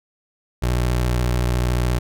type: tone with vibrato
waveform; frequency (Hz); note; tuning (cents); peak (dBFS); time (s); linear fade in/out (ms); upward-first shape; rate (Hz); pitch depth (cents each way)
25% pulse; 61; B1; -21; -14; 0.62-1.99; 10; sine; 14; 42
effects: none